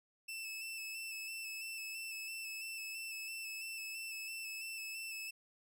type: tone with vibrato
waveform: sawtooth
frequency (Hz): 2637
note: E7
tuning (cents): 0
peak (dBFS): -39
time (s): 0.28-5.31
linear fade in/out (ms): 10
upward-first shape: square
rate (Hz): 3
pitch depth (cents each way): 22
effects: none